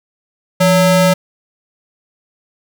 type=ring-modulated tone; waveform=square; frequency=368 Hz; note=F#4; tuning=9 cents flat; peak=-6 dBFS; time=0.6-1.14 s; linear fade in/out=10 ms; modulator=196 Hz; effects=none